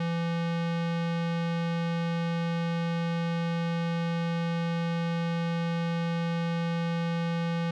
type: tone with low-pass filter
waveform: square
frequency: 168.3 Hz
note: E3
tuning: 36 cents sharp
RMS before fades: -29 dBFS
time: 0-7.71 s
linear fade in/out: 5 ms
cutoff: 3500 Hz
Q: 0.99
effects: none